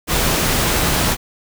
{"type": "noise", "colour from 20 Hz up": "pink", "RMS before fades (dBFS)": -17, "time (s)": [0.07, 1.17], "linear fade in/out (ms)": 50, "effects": []}